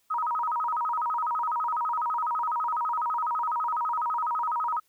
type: tone with vibrato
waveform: sine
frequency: 1097 Hz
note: C#6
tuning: 18 cents flat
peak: -25 dBFS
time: 0.1-4.8 s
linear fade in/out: 10 ms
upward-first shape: square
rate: 12 Hz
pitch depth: 250 cents each way
effects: white hiss -69 dBFS RMS until 4.88 s